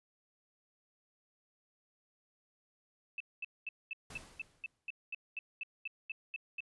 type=tone bursts; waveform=sine; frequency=2632 Hz; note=E7; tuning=3 cents flat; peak=-37 dBFS; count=15; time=3.18-6.605 s; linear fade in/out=2 ms; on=23 ms; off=220 ms
type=noise with exponential decay; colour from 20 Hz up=pink; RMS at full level=-48 dBFS; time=4.1-4.89 s; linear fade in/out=5 ms; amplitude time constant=170 ms
effects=resampled to 24000 Hz